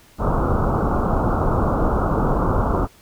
pink low-pass noise, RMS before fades -19 dBFS, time 0.18-2.88 s, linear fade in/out 50 ms, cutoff 1400 Hz, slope 96 dB/octave, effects pink hiss -51 dBFS RMS until 3.01 s

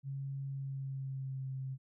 sine tone with pitch glide, 137.1 to 132.66 Hz, C#3 to C3, -19 to +24 cents, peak -37 dBFS, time 0.03-1.78 s, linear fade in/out 50 ms, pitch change -57 cents, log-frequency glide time 0.46-1.48 s, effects none

